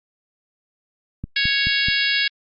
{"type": "click train", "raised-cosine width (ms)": 5, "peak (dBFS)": -15, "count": 4, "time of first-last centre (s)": [1.24, 1.885], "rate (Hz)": 4.65}
{"type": "harmonic tone", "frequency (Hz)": 554.4, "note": "C#5", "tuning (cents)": 0, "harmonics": [3, 4, 5, 6, 7, 8, 9], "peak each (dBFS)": [-23, -24, -25, -26, -26, -27, -28], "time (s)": [1.36, 2.28], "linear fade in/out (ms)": 5}
{"effects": ["Opus 48 kbps"]}